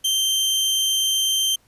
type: tone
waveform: sawtooth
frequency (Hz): 3136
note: G7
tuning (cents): 0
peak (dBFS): -15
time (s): 0.04-1.56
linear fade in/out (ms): 10
effects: pink hiss -60 dBFS RMS until 1.67 s + resampled to 32000 Hz